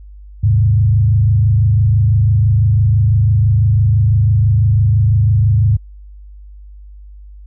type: tone with frequency modulation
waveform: sine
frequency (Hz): 105.1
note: G#2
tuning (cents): +21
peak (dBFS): -8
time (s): 0.43-5.77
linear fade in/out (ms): 10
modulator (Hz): 26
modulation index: 0.86
effects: added 50 Hz sine -33 dBFS peak until 7.46 s